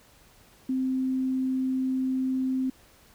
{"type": "tone", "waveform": "sine", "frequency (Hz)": 260.6, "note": "C4", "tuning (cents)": -7, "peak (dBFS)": -24, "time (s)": [0.69, 2.7], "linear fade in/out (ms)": 5, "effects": ["pink hiss -57 dBFS RMS until 3.14 s"]}